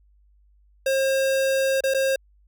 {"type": "tone with dropouts", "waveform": "square", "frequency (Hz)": 536, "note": "C5", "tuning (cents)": 42, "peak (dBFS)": -20, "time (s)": [0.86, 2.16], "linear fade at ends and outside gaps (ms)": 5, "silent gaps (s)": [[1.807, 1.837], [1.939, 1.945]], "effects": ["added 50 Hz sine -55 dBFS peak until 2.47 s"]}